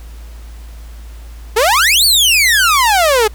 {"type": "exponential two-way sweep", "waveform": "sawtooth", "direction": "up then down", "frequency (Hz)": [410, 4628, 410], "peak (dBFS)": -5, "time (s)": [1.56, 3.28], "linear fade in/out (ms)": 10, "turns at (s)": 2.05, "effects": ["added 56 Hz sine -29 dBFS peak until 3.34 s", "pink hiss -44 dBFS RMS until 3.34 s"]}